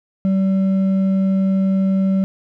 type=tone with hard clipping; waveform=sine; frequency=192 Hz; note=G3; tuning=36 cents flat; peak=-15 dBFS; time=0.25-2.24 s; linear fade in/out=0 ms; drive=4 dB; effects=none